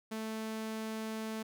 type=tone; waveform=sawtooth; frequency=220 Hz; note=A3; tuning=in tune; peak=-33 dBFS; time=0.11-1.43 s; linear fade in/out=10 ms; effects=none